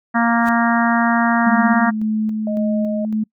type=harmonic tone; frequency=233.1 Hz; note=A#3; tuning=in tune; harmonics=1 / 3 / 4 / 5 / 6 / 7 / 8; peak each=-16 / -21 / -22 / -23 / -24 / -24 / -25 dBFS; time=0.14-1.91 s; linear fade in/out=20 ms
type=noise with exponential growth; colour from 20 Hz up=pink; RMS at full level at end=-29 dBFS; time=0.4-0.49 s; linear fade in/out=2 ms; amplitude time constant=18 ms
type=tone with tremolo; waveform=sine; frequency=216.2 Hz; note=A3; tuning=30 cents flat; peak=-16 dBFS; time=1.46-3.24 s; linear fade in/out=10 ms; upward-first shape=square; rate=1.8 Hz; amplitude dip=30%
type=tone; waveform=sine; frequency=623 Hz; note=D#5; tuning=2 cents sharp; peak=-23 dBFS; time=2.47-3.05 s; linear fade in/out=2 ms
effects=noise-tail reverb RT60 0.1 s tail -26 dB re dry